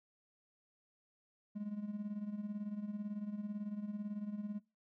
triangle tone with tremolo, 207.7 Hz, G#3, in tune, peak -33 dBFS, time 1.55-4.6 s, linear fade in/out 20 ms, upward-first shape sine, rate 18 Hz, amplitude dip 75%, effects noise-tail reverb RT60 0.3 s tail -26 dB re dry + tanh soft clip ceiling -32 dBFS

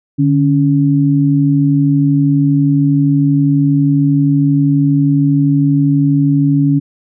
sine tone pair together, 147.09 / 279.6 Hz, D3 / C#4, +3 / +15 cents, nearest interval major seventh, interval 1112 cents, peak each -11 dBFS, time 0.18-6.8 s, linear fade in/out 20 ms, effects none

